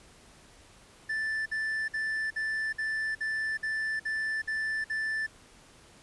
triangle tone bursts, 1762 Hz, A6, 2 cents sharp, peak -27 dBFS, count 10, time 1.09-5.267 s, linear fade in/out 10 ms, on 370 ms, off 53 ms, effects pink hiss -56 dBFS RMS until 6.02 s + resampled to 24000 Hz

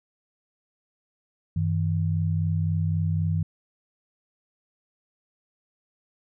sine tone pair together, 95.7 / 159.56 Hz, G2 / D#3, -41 / +44 cents, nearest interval major sixth, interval 885 cents, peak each -24 / -25 dBFS, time 1.56-3.43 s, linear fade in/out 5 ms, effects none

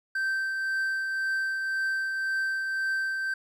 triangle tone with tremolo, 1558 Hz, G6, 11 cents flat, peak -23 dBFS, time 0.15-3.34 s, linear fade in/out 5 ms, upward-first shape triangle, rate 1.9 Hz, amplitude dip 35%, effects none

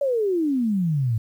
sine exponential sweep, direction down, 579 to 106.7 Hz, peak -19 dBFS, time 0.01-1.18 s, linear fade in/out 5 ms, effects 9-bit

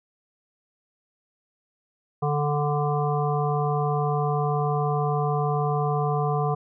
harmonic tone, 146.83 Hz, D3, in tune, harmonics 1 / 3 / 5 / 7 / 8, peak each -24 / -28 / -28 / -32 / -33 dBFS, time 2.22-6.55 s, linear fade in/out 10 ms, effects none

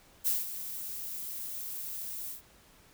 violet noise with ADSR envelope, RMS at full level -27 dBFS, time 0.24-2.42 s, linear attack 30 ms, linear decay 180 ms, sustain -12 dB, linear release 120 ms, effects pink hiss -60 dBFS RMS until 2.93 s

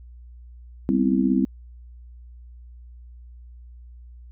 sine chord, C major seventh, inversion second, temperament just, 196.22 / 245.3 / 261.6 / 327 Hz, G3 / B3 / C4 / E4, +2 / -12 / 0 / -14 cents, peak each -22 / -26 / -21 / -25 dBFS, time 0.89-1.45 s, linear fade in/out 0 ms, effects added 60 Hz sine -41 dBFS peak until 4.31 s

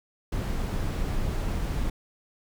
brown noise, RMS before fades -28 dBFS, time 0.32-1.9 s, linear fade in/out 5 ms, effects none

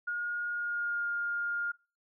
sine tone with pitch glide, 1431 to 1412.1 Hz, F6 to F6, +42 to +19 cents, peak -30 dBFS, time 0.07-1.72 s, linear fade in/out 10 ms, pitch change -23 cents, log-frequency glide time 0.5-1.08 s, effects noise-tail reverb RT60 0.3 s tail -22 dB re dry

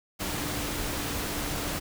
sine tone in noise, 293.7 Hz, D4, in tune, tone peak -40 dBFS, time 0.19-1.8 s, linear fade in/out 20 ms, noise pink, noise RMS -32 dBFS, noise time 0.19-1.8 s, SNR -11 dB, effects none

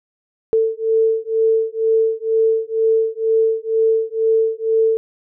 sine beating tone pair, 445.1 / 447.2 Hz, A4 / A4, +20 / +28 cents, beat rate 2.1 Hz, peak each -17 dBFS, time 0.53-4.97 s, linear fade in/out 0 ms, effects none

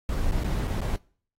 brown noise with dropouts, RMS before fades -26 dBFS, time 0.09-0.96 s, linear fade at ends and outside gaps 1 ms, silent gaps 0.312-0.319 / 0.437-0.443 / 0.672-0.678 / 0.807-0.815 s, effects noise-tail reverb RT60 0.5 s tail -24 dB re dry + AAC 48 kbps

